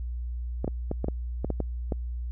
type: clicks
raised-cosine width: 2 ms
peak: -15 dBFS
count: 9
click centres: 0.645 / 0.678 / 0.914 / 1.044 / 1.084 / 1.446 / 1.503 / 1.603 / 1.922 s
effects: added 60 Hz sine -30 dBFS peak until 2.31 s